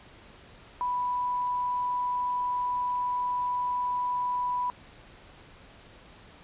sine tone, 987.8 Hz, B5, in tune, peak -26 dBFS, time 0.81-4.7 s, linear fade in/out 0 ms, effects pink hiss -52 dBFS RMS until 6.43 s + resampled to 8000 Hz

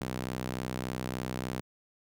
sawtooth tone with high-pass filter, 63.4 Hz, B1, 46 cents sharp, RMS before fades -36 dBFS, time 0.01-1.61 s, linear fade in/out 0 ms, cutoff 150 Hz, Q 0.92, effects none

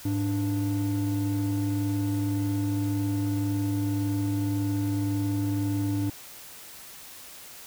triangle tone pair together, 105.17 / 293.7 Hz, G#2 / D4, +22 / 0 cents, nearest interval octave + tritone, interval 1778 cents, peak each -24 dBFS, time 0.05-6.1 s, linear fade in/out 5 ms, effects tanh soft clip ceiling -19 dBFS + white hiss -45 dBFS RMS until 7.66 s

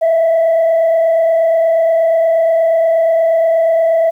sine tone with frequency modulation, 658 Hz, E5, 3 cents flat, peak -7 dBFS, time 0.01-4.11 s, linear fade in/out 20 ms, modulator 28.4 Hz, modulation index 0.45, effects tanh soft clip ceiling -7 dBFS + 8-bit

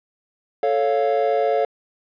triangle chord, A augmented, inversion none, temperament equal, 440 / 554.4 / 698.5 Hz, A4 / C#5 / E#5, 0 / 0 / 0 cents, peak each -19 dBFS, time 0.63-1.65 s, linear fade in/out 2 ms, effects tanh soft clip ceiling -6 dBFS + resampled to 11025 Hz

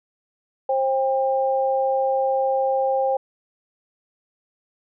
sine tone pair together, 531.5 / 798 Hz, C5 / G5, +27 / +31 cents, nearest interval perfect fifth, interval 704 cents, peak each -20 / -22 dBFS, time 0.69-3.17 s, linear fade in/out 5 ms, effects none

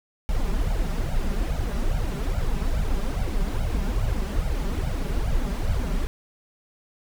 brown noise with flanger, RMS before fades -24 dBFS, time 0.29-6.07 s, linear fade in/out 0 ms, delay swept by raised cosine 1.3 to 5.1 ms, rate 2.4 Hz, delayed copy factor +1, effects none

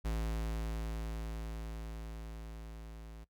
square tone with level ramp, 55 Hz, A1, in tune, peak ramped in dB -33 to -48 dBFS, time 0.04-3.25 s, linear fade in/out 20 ms, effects noise-tail reverb RT60 0.1 s tail -19 dB re dry

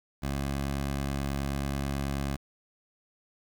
15% pulse tone, 69.3 Hz, C#2, in tune, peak -23 dBFS, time 0.22-2.37 s, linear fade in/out 20 ms, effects 9-bit

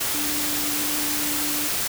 sine tone in noise, 295.9 Hz, D4, 13 cents sharp, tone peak -31 dBFS, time 0.14-1.68 s, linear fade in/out 10 ms, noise white, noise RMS -25 dBFS, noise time 0-1.88 s, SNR -9 dB, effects none

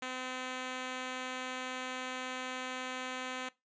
5% pulse tone, 256.1 Hz, C4, 37 cents flat, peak -26 dBFS, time 0.02-3.49 s, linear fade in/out 5 ms, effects noise-tail reverb RT60 0.2 s tail -20 dB re dry + resampled to 16000 Hz

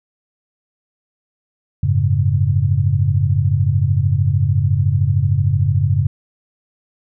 sine chord, F# suspended second, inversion none, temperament equal with one note detuned, 92.5 / 105.95 / 138.59 Hz, F#2 / G#2 / C#3, 0 / +35 / 0 cents, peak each -17 dBFS, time 1.83-6.07 s, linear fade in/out 5 ms, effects none

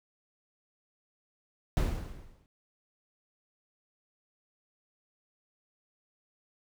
brown noise with exponential decay, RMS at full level -24 dBFS, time 1.77-2.46 s, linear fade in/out 0 ms, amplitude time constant 150 ms, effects none

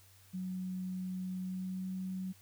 sine tone with pitch glide, 185 to 187.15 Hz, F#3 to F#3, 0 to +20 cents, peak -36 dBFS, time 0.33-2.33 s, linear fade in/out 20 ms, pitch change +20 cents, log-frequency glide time 1.39-1.88 s, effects added 96 Hz sine -62 dBFS peak until 2.41 s + white hiss -63 dBFS RMS until 2.41 s

